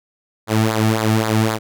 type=tone with flanger; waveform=sawtooth; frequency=110 Hz; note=A2; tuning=in tune; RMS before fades=-17 dBFS; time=0.47-1.59 s; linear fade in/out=50 ms; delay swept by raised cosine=0.34 to 2.04 ms; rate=3.8 Hz; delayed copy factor=-0.75; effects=none